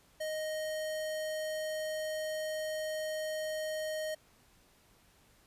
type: tone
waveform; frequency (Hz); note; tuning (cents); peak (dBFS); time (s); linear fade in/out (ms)
square; 622.3; D#5; 0; -35; 0.2-4.15; 10
effects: pink hiss -65 dBFS RMS until 5.46 s + resampled to 32000 Hz

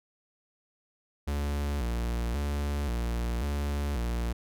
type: tone with vibrato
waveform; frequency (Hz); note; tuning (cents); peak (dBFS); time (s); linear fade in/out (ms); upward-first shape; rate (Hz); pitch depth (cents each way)
45% pulse; 64.9; C2; -13; -28; 1.27-4.33; 10; square; 0.93; 180
effects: none

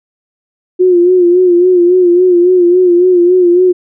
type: tone with vibrato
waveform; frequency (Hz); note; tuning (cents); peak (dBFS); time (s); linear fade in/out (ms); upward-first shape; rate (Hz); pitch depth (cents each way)
sine; 357.5; F4; +41; -4; 0.79-3.73; 20; sine; 3.6; 57
effects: none

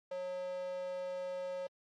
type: tone with high-pass filter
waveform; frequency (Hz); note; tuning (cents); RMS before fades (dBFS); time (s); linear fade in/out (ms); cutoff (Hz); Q
square; 181.7; F#3; -31; -40; 0.11-1.67; 5; 570; 6.4
effects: low-pass 5000 Hz 12 dB/octave + AAC 48 kbps

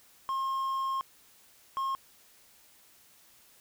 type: tone pair in turn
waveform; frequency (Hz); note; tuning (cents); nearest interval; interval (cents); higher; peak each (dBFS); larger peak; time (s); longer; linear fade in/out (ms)
triangle; 1070 / 1074.8; C6 / C6; +38 / +46; unison; 8; second; -27; neither; 0.29-1.01 / 1.77-1.95; first; 0
effects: white hiss -60 dBFS RMS until 3.6 s

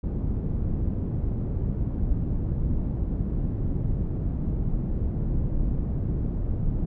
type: low-pass noise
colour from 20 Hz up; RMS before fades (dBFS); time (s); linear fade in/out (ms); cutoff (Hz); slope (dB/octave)
pink; -26; 0.03-6.86; 10; 210; 12
effects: none

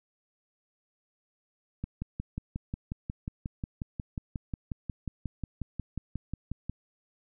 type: click train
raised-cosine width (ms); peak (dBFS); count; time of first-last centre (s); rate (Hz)
5; -21; 28; 1.84-6.696; 5.56
effects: none

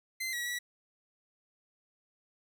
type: tone with pitch steps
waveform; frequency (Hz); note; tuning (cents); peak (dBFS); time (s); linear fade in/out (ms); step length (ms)
sawtooth; 2069 / 1922 / 1942; C7 / B6 / B6; -20 / -48 / -30; -30; 0.2-0.59; 10; 130
effects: none

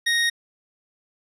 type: tone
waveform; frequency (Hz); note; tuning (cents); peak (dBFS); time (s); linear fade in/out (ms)
25% pulse; 1867; A#6; +2; -15; 0.06-0.3; 10
effects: low-pass 10000 Hz 12 dB/octave

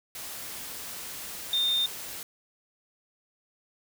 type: tone in noise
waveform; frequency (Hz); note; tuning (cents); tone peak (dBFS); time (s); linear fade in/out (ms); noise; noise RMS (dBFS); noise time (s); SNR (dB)
sine; 3634; A#7; -45; -23; 1.53-1.86; 2; white; -39; 0.15-2.23; +13
effects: none

